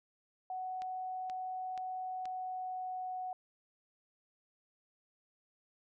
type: tone with pitch glide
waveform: sine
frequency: 744 to 739.7 Hz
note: F#5 to F#5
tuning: +9 to -1 cents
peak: -37 dBFS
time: 0.5-3.33 s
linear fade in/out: 2 ms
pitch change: -10 cents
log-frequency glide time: 1.93-3.2 s
type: click train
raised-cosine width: 0.2 ms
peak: -32 dBFS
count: 4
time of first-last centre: 0.82-2.255 s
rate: 2.09 Hz
effects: none